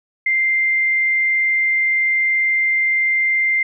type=tone; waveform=sine; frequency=2093 Hz; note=C7; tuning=in tune; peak=-14 dBFS; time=0.26-3.63 s; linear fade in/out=5 ms; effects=none